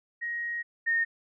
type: tone pair in turn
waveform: sine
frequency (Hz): 1883 / 1840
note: A#6 / A#6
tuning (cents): +17 / -23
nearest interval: unison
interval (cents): 40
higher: first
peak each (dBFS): -30 / -23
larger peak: second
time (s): 0.21-0.63 / 0.86-1.05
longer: first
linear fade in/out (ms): 20
effects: none